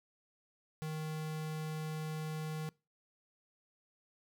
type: tone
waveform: square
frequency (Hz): 156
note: D#3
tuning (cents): +5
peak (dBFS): -38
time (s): 0.82-2.69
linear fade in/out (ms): 0
effects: noise-tail reverb RT60 0.3 s tail -24 dB re dry